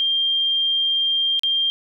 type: tone with dropouts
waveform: sine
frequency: 3191 Hz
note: G7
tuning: 30 cents sharp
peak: -17 dBFS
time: 0-1.7 s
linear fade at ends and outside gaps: 0 ms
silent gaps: 1.394-1.434 s
effects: none